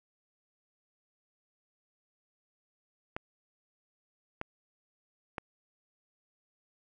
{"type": "clicks", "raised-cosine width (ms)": 0.5, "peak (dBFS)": -20, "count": 3, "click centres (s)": [3.165, 4.414, 5.382], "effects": []}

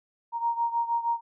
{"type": "beating tone pair", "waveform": "sine", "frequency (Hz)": [932.3, 938.7], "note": ["A#5", "A#5"], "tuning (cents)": [0, 12], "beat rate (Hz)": 6.4, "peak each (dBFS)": [-26, -30], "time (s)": [0.32, 1.21], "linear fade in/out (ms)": 50, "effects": []}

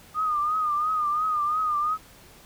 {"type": "tone with vibrato", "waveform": "sine", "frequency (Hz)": 1224, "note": "D#6", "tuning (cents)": -29, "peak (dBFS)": -22, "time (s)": [0.14, 1.98], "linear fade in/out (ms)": 50, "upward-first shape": "triangle", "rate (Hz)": 2.9, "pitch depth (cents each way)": 82, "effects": ["pink hiss -51 dBFS RMS until 2.45 s"]}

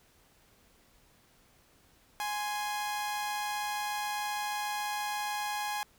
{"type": "tone pair together", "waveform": "sawtooth", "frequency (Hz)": [831.9, 1046.5], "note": ["G#5", "C6"], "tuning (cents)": [3, 0], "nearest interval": "major third", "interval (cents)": 397, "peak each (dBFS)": [-29, -37], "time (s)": [2.2, 5.83], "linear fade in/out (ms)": 0, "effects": ["pink hiss -64 dBFS RMS until 5.98 s"]}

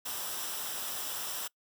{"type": "noise with comb filter", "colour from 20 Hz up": "white", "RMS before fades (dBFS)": -37, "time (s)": [0.05, 1.48], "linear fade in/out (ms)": 10, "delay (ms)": 0.45, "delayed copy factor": -0.55, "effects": ["noise-tail reverb RT60 0.1 s tail -23 dB re dry"]}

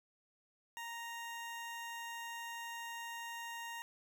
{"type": "tone", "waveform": "20% pulse", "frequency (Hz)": 932.3, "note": "A#5", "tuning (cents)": 0, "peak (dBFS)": -38, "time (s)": [0.77, 3.82], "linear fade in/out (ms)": 0, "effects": []}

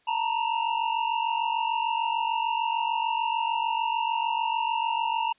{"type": "tone pair together", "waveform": "square", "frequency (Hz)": [899.3, 946], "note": ["A5", "A#5"], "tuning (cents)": [38, 25], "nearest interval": "minor second", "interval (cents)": 87, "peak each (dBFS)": -28, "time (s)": [0.07, 5.33], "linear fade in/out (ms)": 10, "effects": ["white hiss -65 dBFS RMS until 5.38 s", "resampled to 8000 Hz"]}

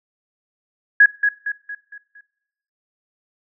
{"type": "tone with echo", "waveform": "sine", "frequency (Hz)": 1666, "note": "G#6", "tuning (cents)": 5, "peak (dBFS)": -6, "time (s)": [1, 1.06], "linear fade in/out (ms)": 5, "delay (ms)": 230, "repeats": 5, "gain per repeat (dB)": -7, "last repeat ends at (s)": 2.21, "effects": ["noise-tail reverb RT60 1.0 s tail -23 dB re dry"]}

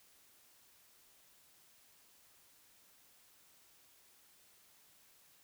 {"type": "silence", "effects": ["white hiss -66 dBFS RMS until 5.43 s"]}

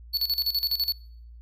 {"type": "tone with tremolo", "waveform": "square", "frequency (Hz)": 4435, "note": "C#8", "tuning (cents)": 0, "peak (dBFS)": -22, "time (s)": [0.13, 0.93], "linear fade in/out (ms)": 20, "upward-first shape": "square", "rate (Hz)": 12, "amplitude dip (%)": 75, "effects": ["noise-tail reverb RT60 0.7 s tail -26 dB re dry", "added 58 Hz sine -43 dBFS peak until 1.41 s"]}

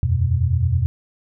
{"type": "chord", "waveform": "sine", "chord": "E suspended second", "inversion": "none", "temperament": "equal with one note detuned", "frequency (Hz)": [82.41, 92.13, 123.47], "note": ["E2", "F#2", "B2"], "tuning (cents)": [0, -7, 0], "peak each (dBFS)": -20, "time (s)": [0.03, 0.86], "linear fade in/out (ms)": 0, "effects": []}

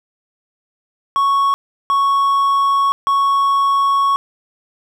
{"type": "tone bursts at uneven times", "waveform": "triangle", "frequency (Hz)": 1108.7, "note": "C#6", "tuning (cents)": 0, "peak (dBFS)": -10, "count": 3, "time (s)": [[1.16, 1.54], [1.9, 2.92], [3.07, 4.16]], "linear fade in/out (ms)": 0, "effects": []}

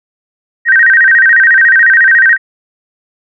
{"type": "tone with vibrato", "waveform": "sine", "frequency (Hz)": 1710, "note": "A6", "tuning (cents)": -50, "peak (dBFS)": -3, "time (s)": [0.65, 2.38], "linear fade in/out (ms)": 50, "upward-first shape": "square", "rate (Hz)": 14, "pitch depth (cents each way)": 160, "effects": []}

